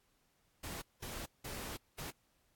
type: noise bursts at uneven times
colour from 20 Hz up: pink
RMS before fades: -44 dBFS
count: 4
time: 0.63-0.82 / 1.02-1.26 / 1.44-1.77 / 1.98-2.11 s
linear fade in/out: 10 ms
effects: pink hiss -75 dBFS RMS until 2.55 s + AAC 64 kbps